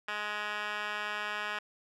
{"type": "tone with band-pass filter", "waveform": "10% pulse", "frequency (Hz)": 209.2, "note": "G#3", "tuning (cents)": 13, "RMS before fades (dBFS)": -36, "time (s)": [0.08, 1.59], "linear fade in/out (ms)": 5, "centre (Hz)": 2000, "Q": 5.2, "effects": []}